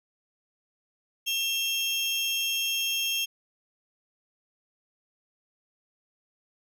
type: tone pair together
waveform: 35% pulse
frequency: 2708 / 3229 Hz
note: E7 / G#7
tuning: +46 / -49 cents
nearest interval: minor third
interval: 305 cents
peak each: -29 / -26 dBFS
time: 1.26-3.26 s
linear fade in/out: 20 ms
effects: none